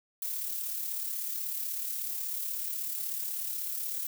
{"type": "noise with amplitude modulation", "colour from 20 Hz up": "violet", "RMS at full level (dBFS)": -33, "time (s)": [0.22, 4.07], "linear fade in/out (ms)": 2, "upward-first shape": "sine", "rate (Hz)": 36.3, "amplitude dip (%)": 40, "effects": []}